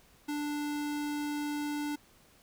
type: tone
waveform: square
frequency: 294.1 Hz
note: D4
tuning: 3 cents sharp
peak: -33 dBFS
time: 0.28-1.96 s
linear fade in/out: 10 ms
effects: pink hiss -62 dBFS RMS until 2.42 s